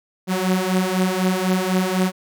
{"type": "beating tone pair", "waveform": "sawtooth", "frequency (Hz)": [183.2, 187.2], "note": ["F#3", "F#3"], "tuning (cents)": [-17, 20], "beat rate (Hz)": 4, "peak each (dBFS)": [-18, -16], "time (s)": [0.27, 2.12], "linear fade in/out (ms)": 50, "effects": []}